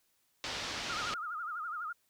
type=low-pass noise; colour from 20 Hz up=white; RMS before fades=-39 dBFS; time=0.44-1.14 s; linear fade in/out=0 ms; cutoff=5200 Hz; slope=24 dB/octave
type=tone with vibrato; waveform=sine; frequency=1318.5 Hz; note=E6; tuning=in tune; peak=-36 dBFS; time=0.89-1.93 s; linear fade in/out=10 ms; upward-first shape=sine; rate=12 Hz; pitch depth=140 cents each way
effects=white hiss -74 dBFS RMS until 2.09 s